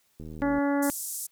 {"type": "click train", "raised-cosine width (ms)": 3, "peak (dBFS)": -29, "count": 31, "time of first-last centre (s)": [0.2, 0.583], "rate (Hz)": 78.4}
{"type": "harmonic tone", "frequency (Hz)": 283.2, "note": "C#4", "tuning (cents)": 37, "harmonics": [1, 2, 3, 4, 5, 6, 7], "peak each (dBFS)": [-24, -30, -33, -39, -38, -39, -43], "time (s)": [0.42, 0.9], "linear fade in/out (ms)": 0}
{"type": "band-pass noise", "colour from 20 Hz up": "white", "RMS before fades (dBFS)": -35, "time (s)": [0.82, 1.27], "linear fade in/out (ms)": 10, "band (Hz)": [6800, 12000], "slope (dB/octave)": 24}
{"effects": ["white hiss -68 dBFS RMS until 1.31 s"]}